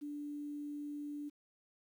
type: tone with quantisation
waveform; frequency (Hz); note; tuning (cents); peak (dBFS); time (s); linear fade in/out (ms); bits
sine; 292.5; D4; -7; -40; 0.01-1.3; 20; 11
effects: none